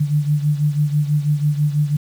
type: beating tone pair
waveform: sine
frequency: 146.83 / 152.93 Hz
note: D3 / D#3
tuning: 0 / -30 cents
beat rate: 6.1 Hz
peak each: -16 / -21 dBFS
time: 0-1.97 s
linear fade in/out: 10 ms
effects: 7-bit